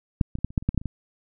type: clicks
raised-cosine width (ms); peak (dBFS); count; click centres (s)
5; -6 / -16 / -25 / -12 / -29 / -8 / -26 / -9 / -21 / -8 / -27 / -16; 12; 0.212 / 0.354 / 0.387 / 0.446 / 0.505 / 0.578 / 0.625 / 0.69 / 0.746 / 0.777 / 0.815 / 0.857
effects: none